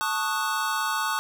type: chord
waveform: square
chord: D# half-diminished seventh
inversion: second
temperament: equal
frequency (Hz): 880 / 1108.7 / 1244.5 / 1480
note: A5 / C#6 / D#6 / F#6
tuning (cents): 0 / 0 / 0 / 0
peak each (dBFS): -31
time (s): 0.01-1.19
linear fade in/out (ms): 0
effects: none